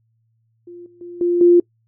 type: tone with level steps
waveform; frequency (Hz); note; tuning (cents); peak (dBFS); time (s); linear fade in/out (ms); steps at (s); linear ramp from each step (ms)
sine; 349.2; F4; 0; -34 / -46 / -31 / -14 / -7; 0.67-1.6; 5; 0.86 / 1.01 / 1.21 / 1.41; 2
effects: noise-tail reverb RT60 0.1 s tail -24 dB re dry + added 113 Hz sine -61 dBFS peak until 1.87 s